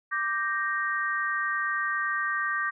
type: chord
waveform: sine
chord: G minor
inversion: second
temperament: equal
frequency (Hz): 1174.7 / 1568 / 1864.7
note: D6 / G6 / Bb6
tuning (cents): 0 / 0 / 0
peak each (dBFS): -30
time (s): 0.11-2.71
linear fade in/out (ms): 20
effects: none